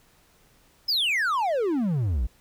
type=exponential sweep; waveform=triangle; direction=down; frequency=5274 to 51.7 Hz; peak=-20 dBFS; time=0.88-2.27 s; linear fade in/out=10 ms; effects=pink hiss -60 dBFS RMS until 2.4 s